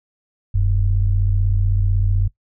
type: tone pair together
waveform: sine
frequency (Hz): 40.83 / 96.8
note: E1 / G2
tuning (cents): -16 / -21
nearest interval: octave + minor third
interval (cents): 1495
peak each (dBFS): -17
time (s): 0.54-2.28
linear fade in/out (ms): 10
effects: noise-tail reverb RT60 0.1 s tail -18 dB re dry